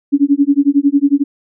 sine tone with tremolo, 282.9 Hz, C#4, 35 cents sharp, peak -5 dBFS, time 0.12-1.24 s, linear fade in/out 20 ms, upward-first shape sine, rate 11 Hz, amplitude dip 100%, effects none

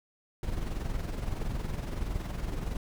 brown noise with amplitude modulation, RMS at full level -31 dBFS, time 0.43-2.77 s, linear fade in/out 2 ms, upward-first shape sine, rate 21.5 Hz, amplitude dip 55%, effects none

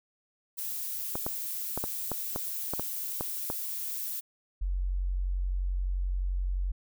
violet noise, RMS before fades -35 dBFS, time 0.57-4.21 s, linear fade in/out 20 ms
clicks, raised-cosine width 1 ms, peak -18 dBFS, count 10, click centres 1.155 / 1.265 / 1.776 / 1.84 / 2.117 / 2.36 / 2.736 / 2.796 / 3.209 / 3.501 s
sine tone, 45.77 Hz, F#1, 18 cents flat, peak -27 dBFS, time 4.61-6.72 s, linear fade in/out 10 ms
effects none

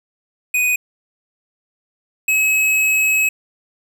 square tone pair in turn, 2489 / 2565 Hz, D#7 / E7, 0 / -48 cents, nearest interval minor second, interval 52 cents, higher second, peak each -15 / -14 dBFS, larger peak second, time 0.54-0.76 / 2.28-3.29 s, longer second, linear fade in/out 5 ms, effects none

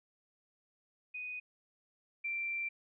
sine tone pair in turn, 2489 / 2354 Hz, D#7 / D7, 0 / +3 cents, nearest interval minor second, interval 97 cents, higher first, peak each -39 / -34 dBFS, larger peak second, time 1.14-1.4 / 2.24-2.69 s, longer second, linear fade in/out 10 ms, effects none

